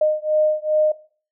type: beating tone pair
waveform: sine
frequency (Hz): 613 / 615.5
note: D#5 / D#5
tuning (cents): -26 / -19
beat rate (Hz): 2.5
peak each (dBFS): -19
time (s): 0.01-0.92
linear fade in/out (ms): 5
effects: noise-tail reverb RT60 0.4 s tail -17 dB re dry